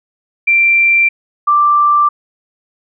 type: tone pair in turn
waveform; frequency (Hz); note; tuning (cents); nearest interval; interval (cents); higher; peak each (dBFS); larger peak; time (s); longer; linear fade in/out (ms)
sine; 2358 / 1177; D7 / D6; +6 / +3; octave; 1203; first; -7; neither; 0.47-1.09 / 1.47-2.09; neither; 10
effects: none